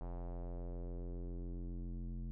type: tone with low-pass filter sweep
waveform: square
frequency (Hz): 43.65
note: F1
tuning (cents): 0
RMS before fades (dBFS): -43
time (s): 0.01-2.31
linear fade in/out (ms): 0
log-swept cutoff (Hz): 830 to 210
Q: 1.9
effects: none